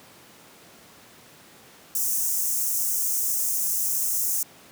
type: high-pass noise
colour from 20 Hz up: white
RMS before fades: -25 dBFS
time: 1.95-4.43 s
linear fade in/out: 2 ms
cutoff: 5900 Hz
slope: 48 dB/octave
effects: pink hiss -50 dBFS RMS until 4.71 s + high-pass 150 Hz 12 dB/octave